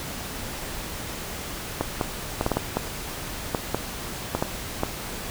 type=clicks; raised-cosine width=1 ms; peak=-8 dBFS; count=12; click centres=1.81 / 2.012 / 2.411 / 2.464 / 2.517 / 2.57 / 2.77 / 3.548 / 3.746 / 4.35 / 4.425 / 4.834 s; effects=pink hiss -34 dBFS RMS until 5.3 s

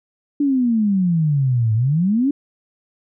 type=exponential two-way sweep; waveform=sine; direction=down then up; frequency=293.7 to 107 to 293.7 Hz; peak=-14 dBFS; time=0.4-2.31 s; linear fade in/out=5 ms; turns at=1.74 s; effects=none

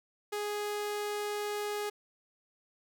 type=tone; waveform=sawtooth; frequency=415.3 Hz; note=G#4; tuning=in tune; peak=-29 dBFS; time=0.32-1.9 s; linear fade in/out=10 ms; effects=none

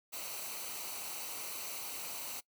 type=noise with comb filter; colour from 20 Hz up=white; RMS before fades=-42 dBFS; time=0.12-2.41 s; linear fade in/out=20 ms; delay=0.58 ms; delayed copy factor=-0.6; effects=noise-tail reverb RT60 0.1 s tail -22 dB re dry

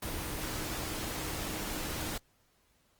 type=tone in noise; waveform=sine; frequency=311.1 Hz; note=D#4; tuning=in tune; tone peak=-46 dBFS; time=0.06-2.14 s; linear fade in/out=5 ms; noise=pink; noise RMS=-37 dBFS; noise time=0.02-2.18 s; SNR=-12 dB; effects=pink hiss -70 dBFS RMS until 2.99 s + Opus 24 kbps

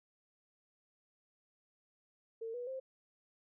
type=tone with pitch steps; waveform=sine; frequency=452.6 / 487.9 / 525.9 Hz; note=A4 / B4 / C5; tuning=+49 / -21 / +9 cents; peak=-39 dBFS; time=2.41-2.8 s; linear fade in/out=10 ms; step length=130 ms; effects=none

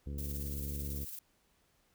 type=harmonic tone; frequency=71 Hz; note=C#2; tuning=42 cents sharp; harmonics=1 / 2 / 3 / 4 / 5 / 6 / 7; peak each=-38 / -45 / -48 / -51 / -56 / -57 / -57 dBFS; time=0.06-1.05 s; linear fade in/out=10 ms
type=noise with tremolo; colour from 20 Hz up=violet; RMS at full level=-43 dBFS; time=0.18-1.19 s; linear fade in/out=5 ms; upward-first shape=square; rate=18 Hz; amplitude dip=35%
effects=pink hiss -72 dBFS RMS until 1.94 s

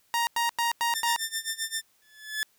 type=tone bursts; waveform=sawtooth; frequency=937 Hz; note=A#5; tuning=9 cents sharp; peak=-20 dBFS; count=5; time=0.14-1.162 s; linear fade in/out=0 ms; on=130 ms; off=93 ms
type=tone with tremolo; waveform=10% pulse; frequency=1793 Hz; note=A6; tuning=32 cents sharp; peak=-18 dBFS; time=0.94-1.82 s; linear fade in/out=20 ms; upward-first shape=sine; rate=7.6 Hz; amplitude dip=90%
type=tone with exponential growth; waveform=sawtooth; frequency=1723 Hz; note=A6; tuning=37 cents flat; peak=-21 dBFS; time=2.02-2.43 s; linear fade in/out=0 ms; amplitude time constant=89 ms
effects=white hiss -66 dBFS RMS until 2.58 s

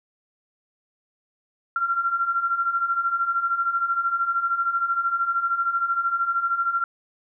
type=beating tone pair; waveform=sine; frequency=1364 / 1377 Hz; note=F6 / F6; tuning=-41 / -25 cents; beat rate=13 Hz; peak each=-27 / -22 dBFS; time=1.76-6.84 s; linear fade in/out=2 ms; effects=none

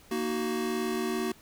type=chord; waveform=square; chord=D# minor; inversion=second; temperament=just; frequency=233.3 / 311.1 / 373.4 Hz; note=A#3 / D#4 / F#4; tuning=+2 / 0 / +16 cents; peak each=-33 / -37 / -32 dBFS; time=0.11-1.32 s; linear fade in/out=5 ms; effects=pink hiss -56 dBFS RMS until 1.41 s

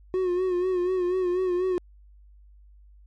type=tone with vibrato; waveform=triangle; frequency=364 Hz; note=F#4; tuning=28 cents flat; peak=-20 dBFS; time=0.14-1.78 s; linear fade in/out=0 ms; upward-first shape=sine; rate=4.1 Hz; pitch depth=55 cents each way; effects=added 50 Hz sine -49 dBFS peak until 3.06 s + MP3 48 kbps

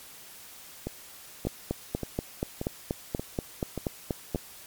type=two click trains; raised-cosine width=2 ms; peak=-14 / -18 dBFS; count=13 / 7; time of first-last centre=1.47-4.348 / 0.87-4.358 s; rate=4.17 / 1.72 Hz; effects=white hiss -48 dBFS RMS until 4.66 s + MP3 96 kbps

